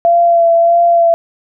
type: tone with vibrato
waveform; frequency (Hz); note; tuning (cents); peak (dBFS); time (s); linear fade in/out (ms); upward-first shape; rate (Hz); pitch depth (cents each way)
sine; 680; F5; -46; -6; 0.05-1.14; 0; sine; 1.6; 21
effects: none